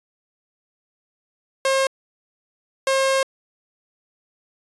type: tone bursts at uneven times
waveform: sawtooth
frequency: 536 Hz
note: C5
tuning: 42 cents sharp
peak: -13 dBFS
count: 2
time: 1.65-1.87 / 2.87-3.23 s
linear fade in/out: 2 ms
effects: resampled to 24000 Hz